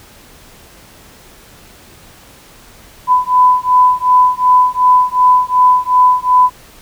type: beating tone pair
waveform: sine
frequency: 1000 / 1002.7 Hz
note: B5 / B5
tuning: +21 / +26 cents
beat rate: 2.7 Hz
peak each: -10 dBFS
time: 3.07-6.5 s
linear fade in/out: 50 ms
effects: pink hiss -41 dBFS RMS until 6.81 s